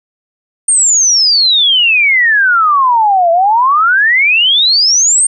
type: exponential two-way sweep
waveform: sine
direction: down then up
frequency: 8870 to 659.3 to 8870 Hz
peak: -6 dBFS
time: 0.68-5.27 s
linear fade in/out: 5 ms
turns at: 3.31 s
effects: none